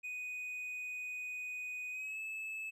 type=tone with pitch glide; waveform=triangle; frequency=2489 to 2607 Hz; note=D#7 to E7; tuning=0 to -20 cents; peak=-38 dBFS; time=0.03-2.71 s; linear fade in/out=20 ms; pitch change=+80 cents; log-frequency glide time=1.91-2.19 s; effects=none